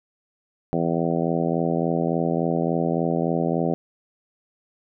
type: harmonic tone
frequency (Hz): 83.5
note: E2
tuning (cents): +23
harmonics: 2 / 3 / 4 / 5 / 6 / 7 / 8 / 9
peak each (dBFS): -25 / -27 / -28 / -29 / -30 / -30 / -31 / -32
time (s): 0.73-3.74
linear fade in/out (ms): 0
effects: none